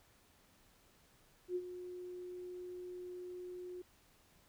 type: tone with ADSR envelope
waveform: sine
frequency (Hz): 360.1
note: F#4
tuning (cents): -47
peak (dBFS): -33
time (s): 1.48-3.82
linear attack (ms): 76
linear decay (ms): 52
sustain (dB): -11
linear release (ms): 6
effects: pink hiss -68 dBFS RMS until 4.48 s